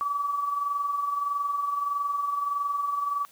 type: tone with amplitude modulation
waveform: sine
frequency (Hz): 1147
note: D6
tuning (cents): -41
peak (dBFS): -23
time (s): 0.01-3.25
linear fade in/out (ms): 0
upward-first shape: sine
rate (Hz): 21.6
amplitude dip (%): 50
effects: white hiss -56 dBFS RMS until 3.31 s